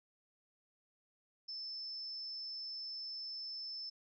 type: tone with amplitude modulation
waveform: sine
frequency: 5270 Hz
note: E8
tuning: 1 cent flat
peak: -40 dBFS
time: 1.48-3.9 s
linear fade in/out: 10 ms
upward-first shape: sine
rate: 240 Hz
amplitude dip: 35%
effects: none